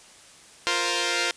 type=chord; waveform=5% pulse; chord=F suspended fourth; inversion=none; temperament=equal; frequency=349.2 / 466.2 / 523.3 Hz; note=F4 / Bb4 / C5; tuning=0 / 0 / 0 cents; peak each=-16 dBFS; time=0.67-1.31 s; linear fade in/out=0 ms; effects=white hiss -50 dBFS RMS until 1.36 s + resampled to 22050 Hz